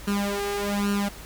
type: tone with flanger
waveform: sawtooth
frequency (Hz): 202.2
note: G#3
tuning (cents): -46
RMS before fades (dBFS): -26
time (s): 0.07-1.09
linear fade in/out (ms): 10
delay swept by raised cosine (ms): 0.7 to 2.6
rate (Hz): 1.2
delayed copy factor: +0.95
effects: added 51 Hz sine -43 dBFS peak until 1.25 s + pink hiss -43 dBFS RMS until 1.25 s